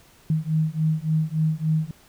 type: beating tone pair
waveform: sine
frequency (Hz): 155.56 / 159.06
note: D#3 / D#3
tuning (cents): 0 / +38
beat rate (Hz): 3.5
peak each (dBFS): -23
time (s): 0.3-1.91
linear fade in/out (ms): 2
effects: pink hiss -54 dBFS RMS until 2.08 s